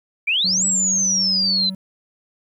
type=exponential two-way sweep; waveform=sine; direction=up then down; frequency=2273 to 7902 to 3977 Hz; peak=-16 dBFS; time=0.27-1.7 s; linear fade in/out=10 ms; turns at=0.65 s
type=tone with pitch glide; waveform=triangle; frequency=185 to 189.76 Hz; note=F#3 to F#3; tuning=0 to +44 cents; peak=-25 dBFS; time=0.44-1.75 s; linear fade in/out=5 ms; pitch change=+44 cents; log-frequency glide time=0.57-0.65 s
effects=9-bit